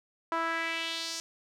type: tone with band-pass filter sweep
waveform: sawtooth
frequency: 329.6 Hz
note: E4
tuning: in tune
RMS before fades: -33 dBFS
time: 0.32-1.2 s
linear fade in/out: 0 ms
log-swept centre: 1100 to 6000 Hz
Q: 2.4
effects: none